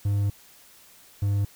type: tone pair in turn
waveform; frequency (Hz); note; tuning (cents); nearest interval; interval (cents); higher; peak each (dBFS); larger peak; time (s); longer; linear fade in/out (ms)
triangle; 101.2 / 100.83; G#2 / G2; -44 / +49; unison; 7; first; -19 / -19; neither; 0.05-0.3 / 1.22-1.45; first; 5
effects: white hiss -53 dBFS RMS until 1.55 s